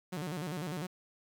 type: tone with vibrato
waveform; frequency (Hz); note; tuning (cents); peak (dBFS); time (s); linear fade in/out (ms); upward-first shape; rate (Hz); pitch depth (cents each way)
sawtooth; 164.81; E3; 0; -32; 0.12-0.87; 10; square; 10; 180
effects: 10-bit